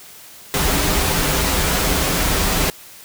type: noise with comb filter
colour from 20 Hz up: pink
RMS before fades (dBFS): -18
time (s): 0.54-2.7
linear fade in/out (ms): 0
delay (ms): 8.7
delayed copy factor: -0.5
effects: white hiss -41 dBFS RMS until 3.04 s